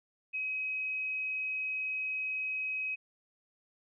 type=tone; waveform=sine; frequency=2538 Hz; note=D#7; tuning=34 cents sharp; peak=-32 dBFS; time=0.33-2.96 s; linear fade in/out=20 ms; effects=none